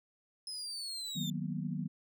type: linear sweep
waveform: 35% pulse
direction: down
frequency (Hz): 5140 to 3520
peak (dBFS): -37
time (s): 0.47-1.3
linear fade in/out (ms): 2
type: chord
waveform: sine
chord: B major seventh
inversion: first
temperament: equal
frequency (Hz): 155.56 / 185 / 233.1 / 246.9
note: D#3 / F#3 / A#3 / B3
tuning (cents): 0 / 0 / 0 / 0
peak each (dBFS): -38 / -38 / -42 / -43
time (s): 1.15-1.88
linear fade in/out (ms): 20
effects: none